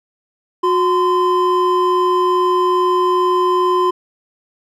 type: tone pair together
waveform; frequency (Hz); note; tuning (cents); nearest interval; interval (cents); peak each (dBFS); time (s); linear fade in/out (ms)
triangle; 363.5 / 1028.1; F#4 / C6; -31 / -31; octave + tritone; 1800; -13; 0.63-3.91; 10
effects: none